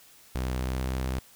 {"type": "tone with pitch glide", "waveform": "sawtooth", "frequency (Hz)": [63.6, 64.6], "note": ["C2", "C2"], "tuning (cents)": [-48, -21], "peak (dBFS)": -24, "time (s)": [0.35, 1.19], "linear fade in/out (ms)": 0, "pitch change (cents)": 27, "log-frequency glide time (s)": [0.59, 0.82], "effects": ["white hiss -55 dBFS RMS until 1.35 s"]}